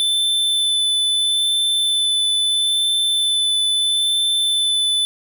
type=tone with vibrato; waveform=square; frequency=3520 Hz; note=A7; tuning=in tune; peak=-16 dBFS; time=0-5.05 s; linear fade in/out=0 ms; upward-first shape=sine; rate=0.76 Hz; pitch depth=10 cents each way; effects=none